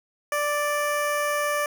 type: tone with notch filter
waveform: 15% pulse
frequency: 587.3 Hz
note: D5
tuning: in tune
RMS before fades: -25 dBFS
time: 0.32-1.66 s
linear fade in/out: 2 ms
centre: 4000 Hz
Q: 1.1
effects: none